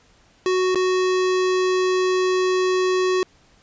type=tone with dropouts; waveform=square; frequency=370 Hz; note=F#4; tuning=in tune; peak=-18 dBFS; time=0.46-3.23 s; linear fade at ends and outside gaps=1 ms; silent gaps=0.747-0.756 s; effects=pink hiss -56 dBFS RMS until 3.62 s + resampled to 16000 Hz